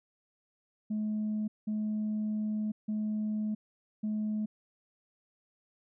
sine tone bursts at uneven times, 213.6 Hz, G#3, 49 cents sharp, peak -28 dBFS, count 4, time 0.9-1.48 / 1.67-2.72 / 2.88-3.55 / 4.03-4.46 s, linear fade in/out 10 ms, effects tanh soft clip ceiling -27 dBFS

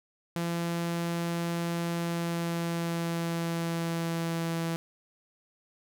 sawtooth tone with pitch glide, 169.9 to 165.92 Hz, F3 to E3, -47 to +12 cents, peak -25 dBFS, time 0.36-4.76 s, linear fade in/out 0 ms, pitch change -41 cents, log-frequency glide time 1.96-4.62 s, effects none

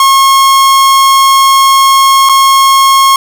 45% pulse tone with dropouts, 1084 Hz, C#6, 39 cents flat, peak -3 dBFS, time 0-3.16 s, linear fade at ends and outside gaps 2 ms, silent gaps 2.29-2.294 s, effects none

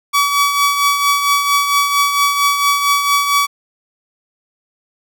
sawtooth tone with tremolo, 1140 Hz, C#6, 48 cents sharp, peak -6 dBFS, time 0.13-3.47 s, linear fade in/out 20 ms, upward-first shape triangle, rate 4.4 Hz, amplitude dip 55%, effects none

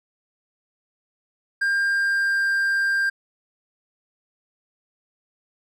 triangle tone with pitch glide, 1600 to 1590.8 Hz, G6 to G6, +35 to +25 cents, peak -17 dBFS, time 1.61-3.1 s, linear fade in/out 10 ms, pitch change -10 cents, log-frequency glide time 1.85-2.49 s, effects none

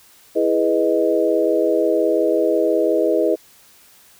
sine chord, E major seventh, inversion none, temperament equal, 329.6 / 415.3 / 493.9 / 622.3 Hz, E4 / G#4 / B4 / D#5, 0 / 0 / 0 / 0 cents, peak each -20 dBFS, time 0.35-3.36 s, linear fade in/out 20 ms, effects white hiss -50 dBFS RMS until 4.19 s

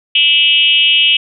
sine tone with frequency modulation, 2915 Hz, F#7, 26 cents flat, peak -7 dBFS, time 0.15-1.17 s, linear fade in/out 5 ms, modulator 294 Hz, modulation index 1.2, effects none

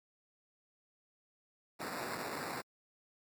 white noise with sample-and-hold, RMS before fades -40 dBFS, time 1.79-2.62 s, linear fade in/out 20 ms, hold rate 3150 Hz, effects high-pass 150 Hz 12 dB/octave + MP3 96 kbps

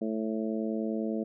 harmonic tone, 110 Hz, A2, in tune, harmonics 2 / 3 / 4 / 5 / 6, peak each -31 / -35 / -37 / -39 / -41 dBFS, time 0.01-1.24 s, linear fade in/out 10 ms, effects none

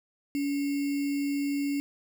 sine tone with sample-and-hold, 283.4 Hz, C#4, 38 cents sharp, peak -26 dBFS, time 0.35-1.8 s, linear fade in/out 0 ms, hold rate 2450 Hz, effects none

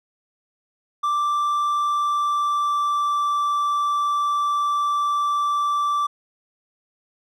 triangle tone with pitch glide, 1174.7 to 1167.3 Hz, D6 to D6, 0 to -11 cents, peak -17 dBFS, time 1.03-6.07 s, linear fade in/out 10 ms, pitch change -11 cents, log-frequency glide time 1.72-3.36 s, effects none

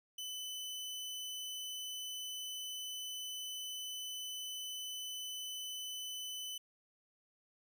sawtooth tone, 3011 Hz, F#7, 30 cents sharp, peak -38 dBFS, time 0.18-6.58 s, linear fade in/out 5 ms, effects 13-bit

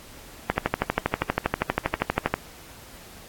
click train, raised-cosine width 0.5 ms, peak -5 dBFS, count 24, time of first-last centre 0.5-2.34 s, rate 12.5 Hz, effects pink hiss -46 dBFS RMS until 3.28 s + AAC 64 kbps

